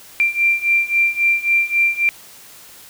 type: beating tone pair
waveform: sine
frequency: 2364 / 2367.7 Hz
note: D7 / D7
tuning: +11 / +13 cents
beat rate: 3.7 Hz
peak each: -18 / -16 dBFS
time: 0.2-2.09 s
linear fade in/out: 0 ms
effects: white hiss -42 dBFS RMS until 2.89 s